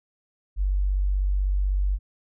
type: tone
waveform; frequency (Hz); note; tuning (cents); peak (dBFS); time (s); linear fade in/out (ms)
sine; 48.04; G1; -34; -20; 0.56-1.99; 50
effects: none